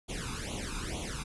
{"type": "noise with flanger", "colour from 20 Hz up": "pink", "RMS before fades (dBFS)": -37, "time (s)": [0.08, 1.24], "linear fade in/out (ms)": 20, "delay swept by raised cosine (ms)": [0.29, 0.82], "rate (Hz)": 2.2, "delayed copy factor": 0.95, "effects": ["resampled to 24000 Hz"]}